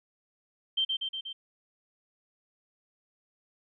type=tone with echo; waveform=sine; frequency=3136 Hz; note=G7; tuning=in tune; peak=-24 dBFS; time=0.77-0.85 s; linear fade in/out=10 ms; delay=120 ms; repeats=4; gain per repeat=-3 dB; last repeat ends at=1.33 s; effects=none